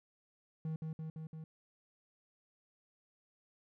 triangle tone with echo, 158.5 Hz, D#3, 32 cents sharp, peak -34 dBFS, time 0.65-0.76 s, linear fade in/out 2 ms, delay 170 ms, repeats 4, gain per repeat -2 dB, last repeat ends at 1.44 s, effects none

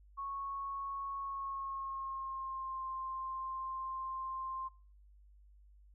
sine tone with pitch glide, 1103 to 1052.6 Hz, C#6 to C6, -9 to +10 cents, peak -38 dBFS, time 0.17-4.69 s, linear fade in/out 20 ms, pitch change -81 cents, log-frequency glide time 1.18-2.85 s, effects noise-tail reverb RT60 0.5 s tail -23 dB re dry + added 50 Hz sine -58 dBFS peak until 5.94 s

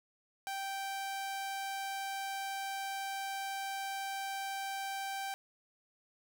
sawtooth tone, 782 Hz, G5, 4 cents flat, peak -33 dBFS, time 0.47-5.34 s, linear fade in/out 0 ms, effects none

